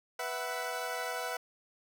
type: chord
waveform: 20% pulse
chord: B suspended fourth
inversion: none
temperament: equal with one note detuned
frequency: 493.9 / 659.3 / 746.9 Hz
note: B4 / E5 / F#5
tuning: 0 / 0 / +16 cents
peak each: -34 dBFS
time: 0.19-1.37 s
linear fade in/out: 5 ms
effects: none